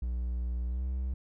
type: tone with pitch glide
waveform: triangle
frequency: 60.5 to 64.1 Hz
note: B1 to C2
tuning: -35 to -35 cents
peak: -28 dBFS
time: 0.02-1.14 s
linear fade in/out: 5 ms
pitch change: +100 cents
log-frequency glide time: 0.68-0.83 s
effects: none